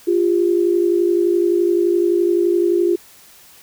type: tone pair together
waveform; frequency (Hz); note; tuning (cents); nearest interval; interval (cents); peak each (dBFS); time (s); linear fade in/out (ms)
sine; 347.6 / 399.3; F4 / G4; -8 / +32; major second; 240; -14 / -19; 0.07-2.96; 10
effects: white hiss -46 dBFS RMS until 3.62 s